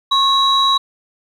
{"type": "tone pair together", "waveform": "sine", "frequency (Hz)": [1088, 3877], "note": ["C#6", "B7"], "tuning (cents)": [-33, -33], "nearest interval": "octave + minor seventh", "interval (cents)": 2200, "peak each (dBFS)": -13, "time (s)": [0.11, 0.78], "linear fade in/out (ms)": 10, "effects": ["tanh soft clip ceiling -5 dBFS", "8-bit"]}